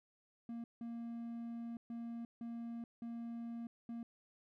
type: tone bursts at uneven times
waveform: triangle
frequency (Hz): 233.1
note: A#3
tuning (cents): 0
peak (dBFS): -40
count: 6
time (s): 0.49-0.64 / 0.81-1.77 / 1.9-2.25 / 2.41-2.84 / 3.02-3.67 / 3.89-4.03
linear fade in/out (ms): 2
effects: none